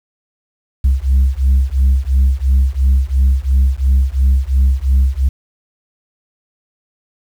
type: beating tone pair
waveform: sine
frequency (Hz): 65 / 67.9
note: C2 / C#2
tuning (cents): -11 / -35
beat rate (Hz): 2.9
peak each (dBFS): -11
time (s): 0.84-5.29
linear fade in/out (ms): 10
effects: tanh soft clip ceiling -6 dBFS + 7-bit